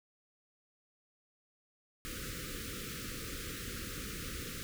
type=band-stop noise; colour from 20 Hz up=pink; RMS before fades=-42 dBFS; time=2.05-4.63 s; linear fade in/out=0 ms; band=530 to 1200 Hz; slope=96 dB/octave; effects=none